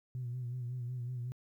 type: tone with vibrato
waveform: sine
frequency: 123.47 Hz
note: B2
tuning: in tune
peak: -35 dBFS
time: 0.15-1.32 s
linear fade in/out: 0 ms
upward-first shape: sine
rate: 5.4 Hz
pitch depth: 55 cents each way
effects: tanh soft clip ceiling -32 dBFS + 12-bit